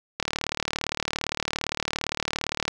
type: click train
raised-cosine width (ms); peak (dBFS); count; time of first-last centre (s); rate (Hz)
0.2; -8; 94; 0.2-2.68; 37.5
effects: none